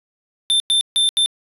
square tone bursts at uneven times, 3567 Hz, A7, 23 cents sharp, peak -14 dBFS, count 4, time 0.5-0.6 / 0.7-0.81 / 0.96-1.09 / 1.17-1.26 s, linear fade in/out 0 ms, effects resampled to 32000 Hz

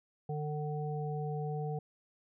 harmonic tone, 149.9 Hz, D3, 36 cents sharp, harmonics 1 / 3 / 5, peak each -35 / -40 / -42 dBFS, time 0.29-1.79 s, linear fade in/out 5 ms, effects none

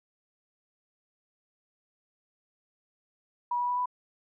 sine tone with pitch steps, 969 / 976.3 / 983.7 / 991.1 Hz, B5 / B5 / B5 / B5, -33 / -20 / -7 / +6 cents, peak -26 dBFS, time 3.51-3.858 s, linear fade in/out 5 ms, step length 87 ms, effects none

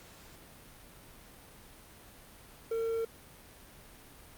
triangle tone with quantisation, 454.7 Hz, A#4, 43 cents flat, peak -28 dBFS, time 2.71-3.05 s, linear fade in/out 5 ms, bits 9, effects pink hiss -54 dBFS RMS until 4.37 s + Opus 48 kbps

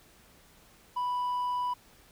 sine tone with hard clipping, 987.8 Hz, B5, in tune, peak -29 dBFS, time 0.96-1.74 s, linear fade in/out 10 ms, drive 2 dB, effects pink hiss -59 dBFS RMS until 2.11 s

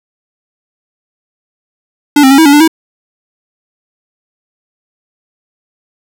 square tone with pitch steps, 291.6 / 265 / 274.5 / 321.7 / 284 / 294.4 / 322.1 Hz, D4 / C4 / C#4 / E4 / C#4 / D4 / E4, -12 / +22 / -17 / -42 / +42 / +4 / -40 cents, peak -3 dBFS, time 2.16-2.678 s, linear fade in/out 5 ms, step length 74 ms, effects none

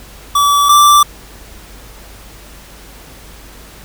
square tone pair in turn, 1151 / 1171.1 Hz, D6 / D6, -35 / -5 cents, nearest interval unison, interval 30 cents, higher second, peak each -9 / -5 dBFS, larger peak second, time 0.35-0.69 / 0.69-1.03 s, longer neither, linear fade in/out 5 ms, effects added 50 Hz sine -38 dBFS peak until 3.84 s + pink hiss -38 dBFS RMS until 3.84 s

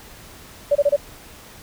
sine tone bursts, 575 Hz, D5, 37 cents flat, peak -12 dBFS, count 4, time 0.71-0.964 s, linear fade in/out 10 ms, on 44 ms, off 26 ms, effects pink hiss -43 dBFS RMS until 1.62 s

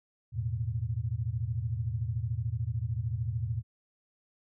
sine chord, E suspended fourth, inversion none, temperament equal, 82.41 / 110 / 123.47 Hz, E2 / A2 / B2, 0 / 0 / 0 cents, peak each -37 / -32 / -34 dBFS, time 0.32-3.63 s, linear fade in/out 50 ms, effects none

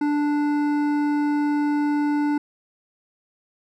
sine tone with hard clipping, 293.7 Hz, D4, in tune, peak -21 dBFS, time 0.01-2.38 s, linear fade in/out 5 ms, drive 11 dB, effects none

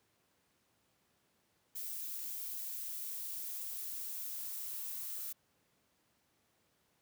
violet noise with high-pass filter sweep, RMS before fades -42 dBFS, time 1.75-5.33 s, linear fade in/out 10 ms, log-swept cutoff 240 to 1200 Hz, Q 2.4, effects pink hiss -75 dBFS RMS until 7.01 s + high-pass 100 Hz 12 dB/octave

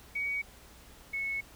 sine tone pair in turn, 2253 / 2200 Hz, C#7 / C#7, +28 / -14 cents, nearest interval unison, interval 42 cents, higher first, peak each -30 / -31 dBFS, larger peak first, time 0.15-0.42 / 1.13-1.41 s, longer second, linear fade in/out 10 ms, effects added 60 Hz sine -59 dBFS peak until 1.55 s + pink hiss -55 dBFS RMS until 1.55 s

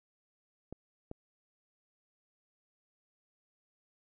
clicks, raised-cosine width 2 ms, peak -29 / -28 dBFS, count 2, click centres 0.726 / 1.114 s, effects none

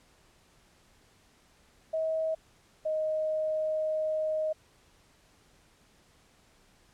sine tone pair in turn, 639 / 624 Hz, D#5 / D#5, +46 / +5 cents, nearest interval unison, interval 41 cents, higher first, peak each -27 dBFS, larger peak neither, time 1.93-2.35 / 2.85-4.53 s, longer second, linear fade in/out 10 ms, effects pink hiss -63 dBFS RMS until 6.93 s + low-pass 10000 Hz 12 dB/octave

